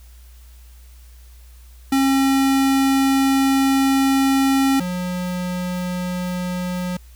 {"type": "tone pair in turn", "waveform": "square", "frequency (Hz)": [270, 180.2], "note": ["C#4", "F#3"], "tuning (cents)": [-45, -45], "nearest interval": "perfect fifth", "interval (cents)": 700, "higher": "first", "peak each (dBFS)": [-15, -23], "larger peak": "first", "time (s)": [[1.92, 4.8], [4.8, 6.97]], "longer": "first", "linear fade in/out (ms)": 5, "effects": ["added 60 Hz sine -41 dBFS peak until 7.15 s", "white hiss -54 dBFS RMS until 7.15 s"]}